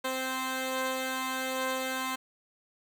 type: tone pair together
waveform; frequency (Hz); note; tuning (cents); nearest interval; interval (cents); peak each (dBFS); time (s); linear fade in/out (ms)
10% pulse; 260.4 / 522; C4 / C5; -8 / -4; octave; 1204; -25; 0.04-2.16; 10
effects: none